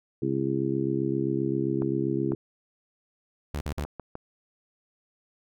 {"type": "harmonic tone", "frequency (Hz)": 67.6, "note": "C#2", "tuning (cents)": -43, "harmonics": [2, 3, 4, 5, 6], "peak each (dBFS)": [-31, -34, -31, -28, -32], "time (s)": [0.22, 2.35], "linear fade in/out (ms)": 5}
{"type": "clicks", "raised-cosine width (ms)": 1, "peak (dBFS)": -22, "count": 6, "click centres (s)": [1.821, 2.32, 3.79, 3.85, 3.997, 4.154]}
{"type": "tone bursts", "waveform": "sawtooth", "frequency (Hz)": 73.42, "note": "D2", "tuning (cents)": 0, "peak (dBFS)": -25, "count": 3, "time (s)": [3.54, 3.845], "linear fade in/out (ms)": 0, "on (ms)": 69, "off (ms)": 49}
{"effects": []}